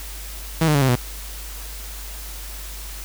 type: tone with pitch steps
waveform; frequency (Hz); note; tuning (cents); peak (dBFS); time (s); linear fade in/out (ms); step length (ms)
sawtooth; 162.1 / 151.24 / 141.12 / 131.67 / 122.85; E3 / D#3 / C#3 / C3 / B2; -29 / -49 / +31 / +11 / -9; -11; 0.61-0.955; 5; 69
effects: added 50 Hz sine -33 dBFS peak until 3.04 s + white hiss -37 dBFS RMS until 3.04 s